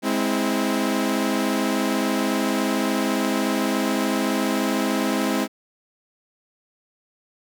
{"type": "chord", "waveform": "sawtooth", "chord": "Ab augmented", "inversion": "none", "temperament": "equal with one note detuned", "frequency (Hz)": [207.7, 261.6, 325.1], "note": ["Ab3", "C4", "E4"], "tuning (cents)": [0, 0, -24], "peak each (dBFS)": [-21, -20, -22], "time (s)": [0.02, 5.48], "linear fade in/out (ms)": 50, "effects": []}